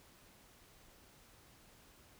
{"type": "silence", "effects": ["pink hiss -63 dBFS RMS until 2.19 s"]}